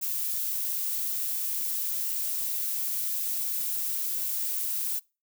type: noise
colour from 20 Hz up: violet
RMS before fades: -30 dBFS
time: 0.01-5 s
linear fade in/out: 20 ms
effects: noise-tail reverb RT60 0.3 s tail -25 dB re dry